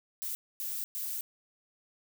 violet noise bursts at uneven times, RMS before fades -36 dBFS, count 3, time 0.22-0.35 / 0.6-0.84 / 0.95-1.21 s, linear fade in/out 0 ms, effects none

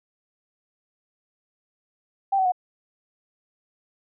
sine tone with pitch steps, 784 / 756 / 729 Hz, G5 / F#5 / F#5, 0 / +37 / -26 cents, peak -18 dBFS, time 2.32-2.521 s, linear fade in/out 10 ms, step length 67 ms, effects none

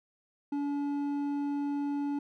sine tone with hard clipping, 286 Hz, D4, 46 cents flat, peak -31 dBFS, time 0.52-2.19 s, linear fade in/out 5 ms, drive 6 dB, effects none

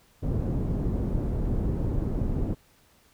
pink low-pass noise, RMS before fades -27 dBFS, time 0.22-2.55 s, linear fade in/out 20 ms, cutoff 320 Hz, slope 12 dB/octave, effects pink hiss -61 dBFS RMS until 3.13 s

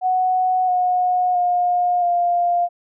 sine tone with pitch steps, 740 / 726.4 / 713.1 / 700.1 Hz, F#5 / F#5 / F5 / F5, 0 / -32 / +36 / +4 cents, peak -15 dBFS, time 0.01-2.69 s, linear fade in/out 50 ms, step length 670 ms, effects none

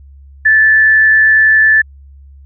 sine tone with frequency modulation, 1749 Hz, A6, 11 cents flat, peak -5 dBFS, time 0.45-1.82 s, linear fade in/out 10 ms, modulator 110 Hz, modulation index 0.28, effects added 69 Hz sine -35 dBFS peak until 2.45 s

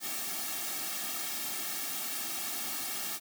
white noise with comb filter, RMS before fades -36 dBFS, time 0-3.2 s, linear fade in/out 50 ms, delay 2 ms, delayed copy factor -0.8, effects high-pass 200 Hz 12 dB/octave

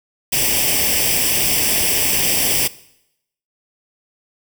white noise with comb filter, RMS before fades -17 dBFS, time 0.32-2.68 s, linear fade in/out 10 ms, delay 0.37 ms, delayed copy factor +0.8, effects noise-tail reverb RT60 0.8 s tail -19 dB re dry

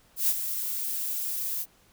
violet noise with ADSR envelope, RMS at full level -22 dBFS, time 0.16-1.66 s, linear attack 130 ms, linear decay 41 ms, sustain -9 dB, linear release 51 ms, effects pink hiss -61 dBFS RMS until 1.92 s

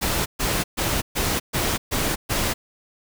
pink noise bursts, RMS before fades -23 dBFS, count 7, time 0.01-2.54 s, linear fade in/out 20 ms, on 250 ms, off 130 ms, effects none

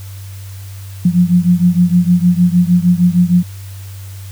sine beating tone pair, 174.61 / 181.11 Hz, F3 / F#3, 0 / -37 cents, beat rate 6.5 Hz, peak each -10 / -12 dBFS, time 1.05-3.43 s, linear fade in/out 5 ms, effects added 97 Hz sine -27 dBFS peak until 4.31 s + white hiss -40 dBFS RMS until 4.31 s

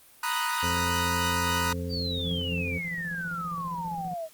sawtooth chord, B major seventh, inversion third, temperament equal, 932.3 / 987.8 / 1244.5 / 1480 Hz, A#5 / B5 / D#6 / F#6, 0 / 0 / 0 / 0 cents, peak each -28 dBFS, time 0.23-1.73 s, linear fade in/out 5 ms
harmonic tone, 87.31 Hz, F2, in tune, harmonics 1 / 2 / 3 / 5 / 6, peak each -32 / -35 / -37 / -39 / -40 dBFS, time 0.62-2.79 s, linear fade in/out 20 ms
sine exponential sweep, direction down, 4730 to 622.3 Hz, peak -31 dBFS, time 1.89-4.29 s, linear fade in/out 50 ms
triangle tone with tremolo, 170.5 Hz, F3, 41 cents flat, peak -32 dBFS, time 2.18-4.14 s, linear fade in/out 5 ms, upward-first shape square, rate 15 Hz, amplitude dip 50%
effects white hiss -55 dBFS RMS until 4.33 s + Opus 32 kbps

